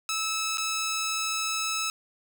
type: tone with dropouts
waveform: 10% pulse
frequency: 1303 Hz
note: E6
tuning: 20 cents flat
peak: -19 dBFS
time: 0.09-1.9 s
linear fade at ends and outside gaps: 1 ms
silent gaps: 0.573-0.581 s
effects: none